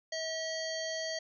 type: harmonic tone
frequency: 643 Hz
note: E5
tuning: 43 cents flat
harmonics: 1 / 3 / 5 / 7 / 9 / 10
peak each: -37 / -41 / -45 / -40 / -48 / -46 dBFS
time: 0.12-1.19 s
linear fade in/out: 5 ms
effects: none